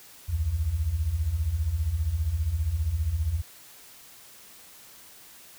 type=beating tone pair; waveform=sine; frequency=68 / 83 Hz; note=C#2 / E2; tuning=-33 / +12 cents; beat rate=15 Hz; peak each=-30 / -25 dBFS; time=0.28-3.42 s; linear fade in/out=20 ms; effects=white hiss -50 dBFS RMS until 5.58 s